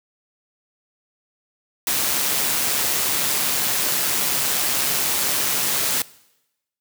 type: noise with amplitude modulation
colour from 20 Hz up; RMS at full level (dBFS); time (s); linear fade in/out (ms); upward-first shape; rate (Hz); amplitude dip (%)
white; -20; 1.87-6.02; 2; sine; 138; 30
effects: noise-tail reverb RT60 0.9 s tail -21 dB re dry + high-pass 100 Hz 12 dB/octave